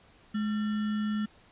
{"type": "tone with sample-and-hold", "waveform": "sine", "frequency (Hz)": 211.9, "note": "G#3", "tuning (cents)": 35, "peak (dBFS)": -27, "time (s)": [0.34, 1.26], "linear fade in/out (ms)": 10, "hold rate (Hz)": 1575, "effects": ["pink hiss -59 dBFS RMS until 1.51 s", "resampled to 8000 Hz"]}